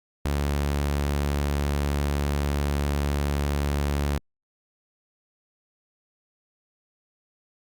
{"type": "tone", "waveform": "sawtooth", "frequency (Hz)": 71.7, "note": "D2", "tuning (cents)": -41, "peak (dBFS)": -19, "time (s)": [0.25, 4.18], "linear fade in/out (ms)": 5, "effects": ["Opus 48 kbps"]}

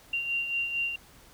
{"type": "beating tone pair", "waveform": "sine", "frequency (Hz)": [2766, 2770.4], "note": ["F7", "F7"], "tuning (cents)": [-17, -15], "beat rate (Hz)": 4.4, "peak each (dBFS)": [-37, -28], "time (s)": [0.13, 0.96], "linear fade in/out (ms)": 5, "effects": ["pink hiss -55 dBFS RMS until 1.33 s"]}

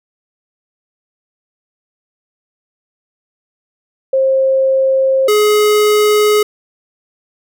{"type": "tone pair in turn", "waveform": ["sine", "square"], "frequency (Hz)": [532, 421.1], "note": ["C5", "G#4"], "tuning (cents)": [29, 24], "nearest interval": "major third", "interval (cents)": 405, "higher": "first", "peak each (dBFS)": -9, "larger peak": "neither", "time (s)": [[4.13, 5.28], [5.28, 6.43]], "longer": "neither", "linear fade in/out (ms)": 5, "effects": []}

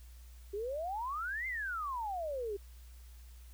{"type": "exponential two-way sweep", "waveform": "sine", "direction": "up then down", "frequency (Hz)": [387.5, 2119, 387.5], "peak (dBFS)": -35, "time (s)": [0.53, 2.57], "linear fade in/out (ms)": 10, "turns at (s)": 1.47, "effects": ["added 60 Hz sine -50 dBFS peak until 3.53 s", "white hiss -64 dBFS RMS until 3.53 s"]}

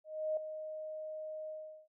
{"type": "tone with ADSR envelope", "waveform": "sine", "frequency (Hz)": 622, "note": "D#5", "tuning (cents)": -1, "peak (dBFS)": -30, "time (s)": [0.04, 1.88], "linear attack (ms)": 330, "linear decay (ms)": 3, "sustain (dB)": -10, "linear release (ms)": 390, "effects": ["noise-tail reverb RT60 0.1 s tail -23 dB re dry"]}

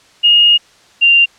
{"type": "tone pair in turn", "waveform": "sine", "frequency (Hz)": [2855, 2782], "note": ["F7", "F7"], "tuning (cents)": [37, -7], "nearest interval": "unison", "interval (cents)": 44, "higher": "first", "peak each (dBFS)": -5, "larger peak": "neither", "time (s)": [[0.23, 0.58], [1.01, 1.26]], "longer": "first", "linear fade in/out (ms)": 20, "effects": ["white hiss -47 dBFS RMS until 1.38 s", "low-pass 6000 Hz 12 dB/octave"]}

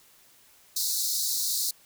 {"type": "high-pass noise", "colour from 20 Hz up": "pink", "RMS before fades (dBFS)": -28, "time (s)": [0.76, 1.71], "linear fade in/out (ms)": 5, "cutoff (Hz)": 3900, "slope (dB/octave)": 96, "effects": ["white hiss -58 dBFS RMS until 1.85 s"]}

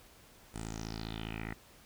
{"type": "tone with low-pass filter sweep", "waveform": "10% pulse", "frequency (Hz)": 54.9, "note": "A1", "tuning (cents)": -3, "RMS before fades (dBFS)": -41, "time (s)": [0.54, 1.54], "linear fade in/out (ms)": 5, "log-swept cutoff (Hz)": [9300, 1900], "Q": 5.1, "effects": ["pink hiss -59 dBFS RMS until 1.85 s"]}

